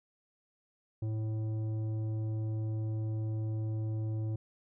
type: tone with tanh clipping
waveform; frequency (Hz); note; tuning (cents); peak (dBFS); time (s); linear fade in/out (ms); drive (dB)
sine; 109.4; A2; -9; -33; 1.02-4.36; 5; 10
effects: none